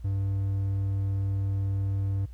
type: tone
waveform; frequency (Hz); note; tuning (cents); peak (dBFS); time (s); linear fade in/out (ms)
triangle; 98; G2; 0; -23; 0.04-2.26; 10
effects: added 60 Hz sine -40 dBFS peak until 2.33 s + pink hiss -67 dBFS RMS until 2.33 s